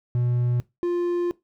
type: tone pair in turn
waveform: triangle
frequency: 121.9 / 349.8 Hz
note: B2 / F4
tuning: -22 / +3 cents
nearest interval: octave + tritone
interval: 1825 cents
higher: second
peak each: -18 / -19 dBFS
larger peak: first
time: 0.15-0.6 / 0.83-1.31 s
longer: second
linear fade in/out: 0 ms
effects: noise-tail reverb RT60 0.2 s tail -20 dB re dry